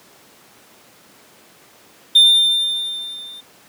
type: tone with level ramp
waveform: triangle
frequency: 3598 Hz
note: A7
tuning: 38 cents sharp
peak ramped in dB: -4 to -33 dBFS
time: 2.15-3.41 s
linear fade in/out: 10 ms
effects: pink hiss -48 dBFS RMS until 3.68 s + high-pass 200 Hz 12 dB/octave